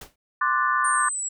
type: noise with exponential decay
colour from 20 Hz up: pink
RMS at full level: -35 dBFS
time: 0.01-0.16 s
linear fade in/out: 5 ms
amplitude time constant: 31 ms
type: chord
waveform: sine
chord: D dominant seventh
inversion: third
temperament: equal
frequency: 1046.5 / 1174.7 / 1480 / 1760 Hz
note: C6 / D6 / F#6 / A6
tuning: 0 / 0 / 0 / 0 cents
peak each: -25 / -23 / -26 / -27 dBFS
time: 0.41-1.09 s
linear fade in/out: 5 ms
type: linear sweep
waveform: sine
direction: down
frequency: 8870 to 7670 Hz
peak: -26 dBFS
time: 0.84-1.29 s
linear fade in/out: 10 ms
effects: none